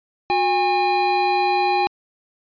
square tone pair together, 362.7 / 813 Hz, F#4 / G#5, -34 / -37 cents, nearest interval octave + major second, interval 1397 cents, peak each -24 / -18 dBFS, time 0.3-1.87 s, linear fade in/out 0 ms, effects resampled to 11025 Hz

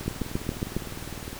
two click trains, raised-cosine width 3 ms, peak -13 / -24 dBFS, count 6 / 27, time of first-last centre 0.08-0.766 / 0.01-1.33 s, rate 7.29 / 19.7 Hz, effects pink hiss -40 dBFS RMS until 1.39 s

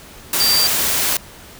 sine tone in noise, 4699 Hz, D8, in tune, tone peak -14 dBFS, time 0.4-0.67 s, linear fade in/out 2 ms, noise white, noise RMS -18 dBFS, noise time 0.33-1.17 s, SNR +1 dB, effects pink hiss -40 dBFS RMS until 1.59 s

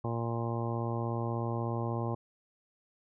harmonic tone, 116.54 Hz, A#2, in tune, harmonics 1 / 2 / 3 / 4 / 5 / 6 / 7 / 8 / 9, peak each -33 / -39 / -39 / -42 / -42 / -46 / -42 / -47 / -43 dBFS, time 0.04-2.15 s, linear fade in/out 5 ms, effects none

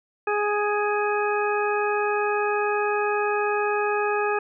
harmonic tone with a mistuned harmonic, 415.3 Hz, G#4, in tune, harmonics 1 / 2 / 3 / 4 / 6, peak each -24 / -27 / -29 / -30 / -32 dBFS, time 0.27-4.39 s, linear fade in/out 5 ms, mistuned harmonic 6, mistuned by +22 cents, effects none

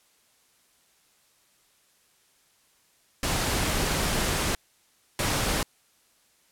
pink noise bursts at uneven times, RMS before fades -26 dBFS, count 2, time 3.23-4.55 / 5.19-5.63 s, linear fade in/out 2 ms, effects white hiss -64 dBFS RMS until 6.51 s + low-pass 12000 Hz 12 dB/octave

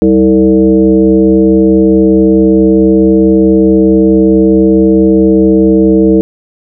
sine tone with frequency modulation, 322.3 Hz, E4, 39 cents flat, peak -3 dBFS, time 0.02-6.21 s, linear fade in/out 0 ms, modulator 128 Hz, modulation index 1.2, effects none

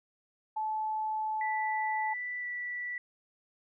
sine tone, 867 Hz, A5, 26 cents flat, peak -30 dBFS, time 0.56-2.14 s, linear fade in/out 10 ms
sine tone with pitch glide, 1975.5 to 1960.7 Hz, B6 to B6, 0 to -13 cents, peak -34 dBFS, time 1.41-2.98 s, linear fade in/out 2 ms, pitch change -13 cents, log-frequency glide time 2.4-2.45 s
effects none

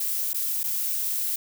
violet noise with dropouts, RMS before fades -27 dBFS, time 0-1.36 s, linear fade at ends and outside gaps 5 ms, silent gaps 0.333-0.343 / 0.633-0.639 s, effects none

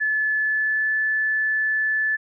sine tone with pitch glide, 1728 to 1740 Hz, A6 to A6, -32 to -20 cents, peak -19 dBFS, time 0-2.17 s, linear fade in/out 20 ms, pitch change +12 cents, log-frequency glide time 0.37-0.94 s, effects none

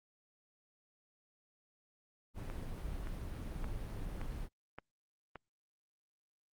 brown noise, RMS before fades -41 dBFS, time 2.34-4.49 s, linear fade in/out 50 ms
click train, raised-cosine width 0.5 ms, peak -30 dBFS, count 6, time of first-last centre 2.5-5.357 s, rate 1.75 Hz
effects Opus 32 kbps

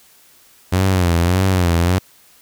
sawtooth tone with vibrato, 89.8 Hz, F2, 49 cents sharp, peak -9 dBFS, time 0.72-1.99 s, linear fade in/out 10 ms, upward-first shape sine, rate 1.7 Hz, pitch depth 110 cents each way, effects white hiss -50 dBFS RMS until 2.41 s

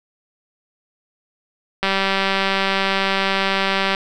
click train, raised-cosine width 0.3 ms, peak -3 dBFS, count 412, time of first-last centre 1.83-3.949 s, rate 194 Hz, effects none

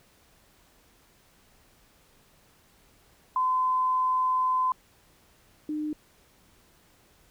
sine tone pair in turn, 1023 / 303.5 Hz, C6 / D#4, -39 / -43 cents, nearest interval octave + major sixth, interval 2104 cents, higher first, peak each -22 / -28 dBFS, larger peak first, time 3.36-4.72 / 5.69-5.93 s, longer first, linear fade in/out 2 ms, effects pink hiss -61 dBFS RMS until 7.3 s

